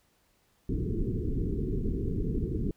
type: low-pass noise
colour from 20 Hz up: pink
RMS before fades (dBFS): -30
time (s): 0.69-2.71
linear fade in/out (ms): 2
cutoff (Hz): 440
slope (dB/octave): 96
effects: pink hiss -69 dBFS RMS until 2.76 s